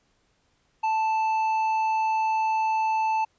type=tone with hard clipping; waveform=triangle; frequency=880 Hz; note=A5; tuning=in tune; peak=-23 dBFS; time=0.83-3.25 s; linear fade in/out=10 ms; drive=9 dB; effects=pink hiss -68 dBFS RMS until 3.38 s + resampled to 16000 Hz